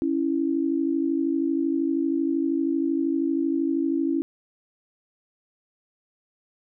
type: tone pair together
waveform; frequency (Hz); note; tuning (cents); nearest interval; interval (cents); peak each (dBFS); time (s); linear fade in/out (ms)
sine; 277.2 / 330; C#4 / E4; 0 / +2; minor third; 302; -24 / -24; 0.02-4.22; 0
effects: none